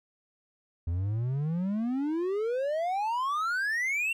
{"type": "exponential sweep", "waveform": "triangle", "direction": "up", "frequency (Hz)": [81.4, 2765], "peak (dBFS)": -25, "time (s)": [0.87, 4.13], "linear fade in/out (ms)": 5, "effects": []}